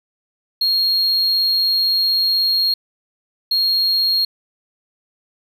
triangle tone bursts at uneven times, 4261 Hz, C8, 31 cents sharp, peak -13 dBFS, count 2, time 0.61-2.74 / 3.51-4.25 s, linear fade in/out 5 ms, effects none

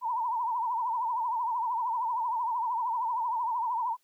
sine tone with vibrato, 944 Hz, A#5, 22 cents sharp, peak -27 dBFS, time 0.01-3.97 s, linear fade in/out 50 ms, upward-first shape triangle, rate 13 Hz, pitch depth 140 cents each way, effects white hiss -72 dBFS RMS until 4.03 s + high-pass 200 Hz 12 dB/octave

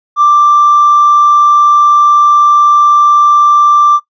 sine tone with hard clipping, 1178 Hz, D6, 5 cents sharp, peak -4 dBFS, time 0.16-4 s, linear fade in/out 50 ms, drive 1 dB, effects noise-tail reverb RT60 0.1 s tail -17 dB re dry + resampled to 16000 Hz

